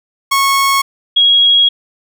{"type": "tone pair in turn", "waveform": ["sawtooth", "sine"], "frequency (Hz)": [1099, 3304], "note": ["C#6", "G#7"], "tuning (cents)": [-15, -10], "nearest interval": "octave + perfect fifth", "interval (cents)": 1905, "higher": "second", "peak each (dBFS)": -6, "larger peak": "neither", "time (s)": [[0.31, 0.82], [1.16, 1.69]], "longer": "second", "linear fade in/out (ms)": 10, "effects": []}